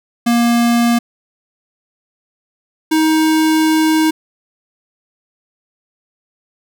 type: tone pair in turn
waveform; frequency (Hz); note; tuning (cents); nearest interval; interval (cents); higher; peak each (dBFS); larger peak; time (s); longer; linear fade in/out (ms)
square; 236.2 / 315.3; A#3 / D#4; +23 / +23; perfect fourth; 500; second; -11; neither; 0.26-0.99 / 2.91-4.11; second; 10
effects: none